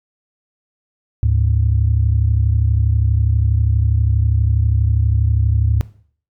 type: tone pair together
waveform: sine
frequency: 74.25 / 106.6 Hz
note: D2 / G#2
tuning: +20 / +46 cents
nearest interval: tritone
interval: 626 cents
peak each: -14 dBFS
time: 1.23-5.81 s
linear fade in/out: 0 ms
effects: noise-tail reverb RT60 0.5 s tail -18 dB re dry + tanh soft clip ceiling -5 dBFS